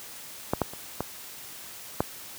clicks, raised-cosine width 1 ms, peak -9 / -9 / -25 / -13 / -8 dBFS, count 5, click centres 0.535 / 0.617 / 0.735 / 1.006 / 2.005 s, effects white hiss -43 dBFS RMS until 2.38 s + high-pass 60 Hz 12 dB/octave

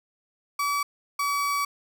35% pulse tone pair in turn, 1145 / 1140.6 Hz, D6 / C#6, -44 / +49 cents, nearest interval unison, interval 7 cents, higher first, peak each -22 dBFS, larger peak neither, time 0.59-0.83 / 1.19-1.65 s, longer second, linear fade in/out 5 ms, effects 10-bit

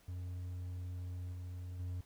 triangle tone with level steps, 90 Hz, F#2, 47 cents flat, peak -38 / -40 / -36 dBFS, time 0.08-2.01 s, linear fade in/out 5 ms, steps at 1.32 / 1.79 s, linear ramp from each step 10 ms, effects pink hiss -67 dBFS RMS until 2.05 s

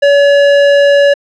square tone, 568 Hz, C#5, 42 cents sharp, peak -5 dBFS, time 0.02-1.14 s, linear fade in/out 10 ms, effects low-pass 3000 Hz 12 dB/octave

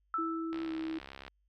sine tone with exponential decay, 1318.5 Hz, E6, in tune, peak -29 dBFS, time 0.14-0.97 s, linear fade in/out 1 ms, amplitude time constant 180 ms
sine tone with pitch glide, 327.2 to 320.7 Hz, E4 to E4, -13 to -48 cents, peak -34 dBFS, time 0.18-0.99 s, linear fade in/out 10 ms, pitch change -35 cents, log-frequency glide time 0.64-0.71 s
click train, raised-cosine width 0.3 ms, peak -29 dBFS, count 52, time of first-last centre 0.53-1.28 s, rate 68 Hz
effects added 50 Hz sine -70 dBFS peak until 1.48 s

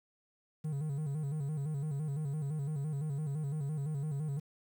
triangle tone with vibrato, 146.83 Hz, D3, in tune, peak -31 dBFS, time 0.64-4.4 s, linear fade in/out 10 ms, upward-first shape square, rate 5.9 Hz, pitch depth 93 cents each way, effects 10-bit

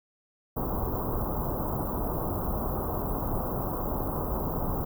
pink band-stop noise, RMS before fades -30 dBFS, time 0.56-4.85 s, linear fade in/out 10 ms, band 1200 to 14000 Hz, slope 48 dB/octave, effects none

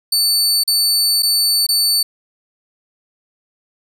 sawtooth tone with dropouts, 4500 Hz, C#8, 25 cents sharp, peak -10 dBFS, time 0.12-2.03 s, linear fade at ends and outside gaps 5 ms, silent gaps 0.637-0.676 / 1.224-1.23 / 1.667-1.688 s, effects none

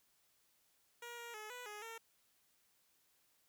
10% pulse tone with pitch steps, 475.6 / 471.2 / 427.4 / 493.2 / 418.3 / 454.8 Hz, A#4 / A#4 / G#4 / B4 / G#4 / A#4, +35 / +19 / +50 / -2 / +12 / -43 cents, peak -39 dBFS, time 1.02-1.98 s, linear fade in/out 5 ms, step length 160 ms, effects white hiss -75 dBFS RMS until 3.48 s

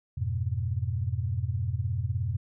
sine chord, F diminished, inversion none, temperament equal, 87.31 / 103.83 / 123.47 Hz, F2 / Ab2 / Cb3, 0 / 0 / 0 cents, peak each -31 dBFS, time 0.17-2.37 s, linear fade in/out 10 ms, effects none

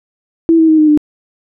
sine tone with pitch steps, 329.6 / 321.9 / 314.4 / 307 / 299.8 Hz, E4 / E4 / D#4 / D#4 / D4, 0 / -41 / +18 / -23 / +36 cents, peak -5 dBFS, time 0.49-0.975 s, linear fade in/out 0 ms, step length 97 ms, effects none

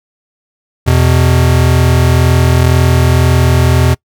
square tone pair together, 84.16 / 126.1 Hz, E2 / B2, +36 / +36 cents, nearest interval perfect fifth, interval 700 cents, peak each -10 dBFS, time 0.86-3.95 s, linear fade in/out 20 ms, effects noise-tail reverb RT60 0.1 s tail -25 dB re dry

